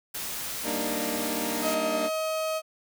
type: noise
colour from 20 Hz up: white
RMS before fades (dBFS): -34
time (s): 0.14-1.75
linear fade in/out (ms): 10
type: chord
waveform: 20% pulse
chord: Eb major seventh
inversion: first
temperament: equal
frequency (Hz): 196 / 233.1 / 293.7 / 311.1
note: G3 / Bb3 / D4 / Eb4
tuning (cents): 0 / 0 / 0 / 0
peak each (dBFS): -34 / -28 / -29 / -30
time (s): 0.63-2.1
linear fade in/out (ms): 50
type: tone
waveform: 35% pulse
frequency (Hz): 633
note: D#5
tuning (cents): +30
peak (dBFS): -25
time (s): 1.61-2.62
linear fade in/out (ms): 50
effects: none

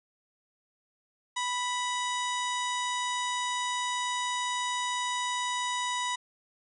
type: harmonic tone with a mistuned harmonic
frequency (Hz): 987.8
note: B5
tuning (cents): 0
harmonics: 1 / 2 / 3 / 4 / 5 / 6 / 7 / 8 / 9 / 10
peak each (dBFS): -31 / -36 / -40 / -37 / -49 / -45 / -41 / -48 / -46 / -56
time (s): 1.36-6.16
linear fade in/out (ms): 10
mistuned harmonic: 4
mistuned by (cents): -69
effects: none

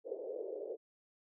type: band-pass noise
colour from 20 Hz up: white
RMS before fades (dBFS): -42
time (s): 0.04-0.77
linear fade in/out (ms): 50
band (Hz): 400 to 520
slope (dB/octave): 48
effects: none

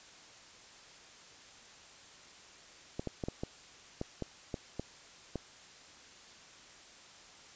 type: clicks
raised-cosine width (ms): 2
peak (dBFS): -22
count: 10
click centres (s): 2.995 / 3.073 / 3.238 / 3.285 / 3.435 / 4.014 / 4.223 / 4.542 / 4.796 / 5.357
effects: white hiss -55 dBFS RMS until 7.55 s + resampled to 16000 Hz

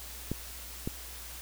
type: clicks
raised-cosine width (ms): 3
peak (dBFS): -18 / -19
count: 2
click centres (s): 0.316 / 0.875
effects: added 60 Hz sine -47 dBFS peak until 1.41 s + white hiss -45 dBFS RMS until 1.41 s

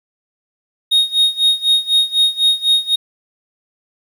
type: tone with tremolo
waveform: triangle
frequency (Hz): 3729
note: A#7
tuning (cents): 0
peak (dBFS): -7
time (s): 0.91-2.96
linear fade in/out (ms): 10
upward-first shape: sine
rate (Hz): 4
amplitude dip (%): 90
effects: 8-bit

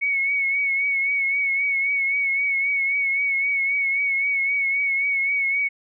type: tone with vibrato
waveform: sine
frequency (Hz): 2217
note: C#7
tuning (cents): 0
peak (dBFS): -19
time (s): 0.01-5.69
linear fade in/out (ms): 20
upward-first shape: triangle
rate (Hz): 3.8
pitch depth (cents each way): 48
effects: none

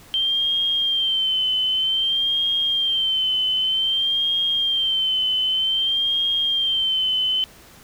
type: tone with vibrato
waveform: sine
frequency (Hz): 3136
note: G7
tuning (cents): 0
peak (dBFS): -18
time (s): 0.14-7.44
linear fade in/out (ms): 0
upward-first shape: sine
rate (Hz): 0.53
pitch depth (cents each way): 56
effects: pink hiss -47 dBFS RMS until 7.83 s

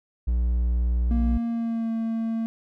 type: tone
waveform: triangle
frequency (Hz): 59.7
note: A#1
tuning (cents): +42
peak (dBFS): -18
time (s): 0.27-1.38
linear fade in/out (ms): 10
type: tone with pitch glide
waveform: triangle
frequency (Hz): 233.1 to 226.1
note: A#3 to A3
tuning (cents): 0 to +47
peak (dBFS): -22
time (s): 1.11-2.46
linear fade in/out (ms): 0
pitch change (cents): -53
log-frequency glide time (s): 1.45-1.92
effects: none

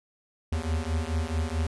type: beating tone pair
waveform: square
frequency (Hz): 77.78 / 82.38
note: D#2 / E2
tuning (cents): 0 / -1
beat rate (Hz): 4.6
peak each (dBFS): -30 / -30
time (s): 0.52-1.67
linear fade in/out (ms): 5
effects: resampled to 24000 Hz

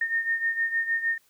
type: beating tone pair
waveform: sine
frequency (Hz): 1829 / 1835.5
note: A#6 / A#6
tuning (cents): -33 / -27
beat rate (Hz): 6.5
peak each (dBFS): -25 / -30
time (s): 0.01-1.18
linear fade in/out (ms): 5
effects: white hiss -64 dBFS RMS until 1.29 s

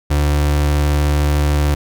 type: tone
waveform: 35% pulse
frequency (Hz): 73.42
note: D2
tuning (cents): 0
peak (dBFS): -11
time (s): 0.1-1.75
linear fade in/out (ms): 10
effects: none

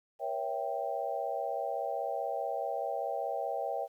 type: chord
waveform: sine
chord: A# diminished seventh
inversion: none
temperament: equal with one note detuned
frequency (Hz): 478.4 / 554.4 / 659.3 / 784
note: A#4 / C#5 / E5 / G5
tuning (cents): +45 / 0 / 0 / 0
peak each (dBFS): -40 / -37 / -37 / -36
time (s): 0.19-3.88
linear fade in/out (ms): 50
effects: 11-bit

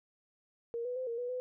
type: tone with pitch steps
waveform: sine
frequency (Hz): 467.5 / 494.6 / 514 / 465.5 / 489.4 / 503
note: A#4 / B4 / C5 / A#4 / B4 / B4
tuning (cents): +5 / +3 / -31 / -2 / -16 / +32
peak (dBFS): -34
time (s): 0.74-1.4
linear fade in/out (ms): 0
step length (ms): 110
effects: none

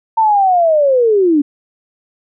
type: linear sweep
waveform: sine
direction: down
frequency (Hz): 909 to 277.2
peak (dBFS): -8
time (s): 0.17-1.42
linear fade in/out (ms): 10
effects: none

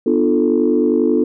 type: chord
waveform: sine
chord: B half-diminished seventh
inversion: none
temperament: equal with one note detuned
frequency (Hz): 246.9 / 299.1 / 349.2 / 440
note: B3 / D4 / F4 / A4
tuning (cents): 0 / +32 / 0 / 0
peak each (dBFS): -17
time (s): 0.06-1.24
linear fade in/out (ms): 5
effects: tanh soft clip ceiling -3 dBFS

